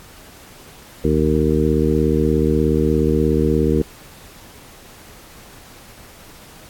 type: harmonic tone with a mistuned harmonic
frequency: 76.8 Hz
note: D#2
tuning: 22 cents flat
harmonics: 1 / 2 / 3 / 4 / 5 / 6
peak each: -21 / -21 / -21 / -21 / -21 / -21 dBFS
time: 1.04-3.82 s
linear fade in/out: 5 ms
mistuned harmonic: 1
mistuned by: -150 cents
effects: pink hiss -43 dBFS RMS until 6.69 s + AAC 64 kbps